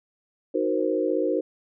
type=chord; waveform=sine; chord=C half-diminished seventh; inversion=first; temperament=equal with one note detuned; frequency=311.1 / 370 / 467.8 / 523.3 Hz; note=Eb4 / Gb4 / Bb4 / C5; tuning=0 / 0 / +6 / 0 cents; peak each=-27 dBFS; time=0.54-1.41 s; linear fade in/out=10 ms; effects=none